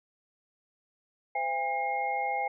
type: tone cluster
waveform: sine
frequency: 512 / 674 / 807 / 2140 Hz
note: C5 / E5 / G#5 / C7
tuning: -38 / +38 / -50 / +38 cents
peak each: -38 / -38 / -29 / -35 dBFS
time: 1.35-2.48 s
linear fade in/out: 5 ms
effects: none